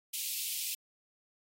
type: high-pass noise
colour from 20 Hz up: white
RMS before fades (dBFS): -36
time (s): 0.13-0.75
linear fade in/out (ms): 10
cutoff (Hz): 2400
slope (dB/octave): 48
effects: AAC 48 kbps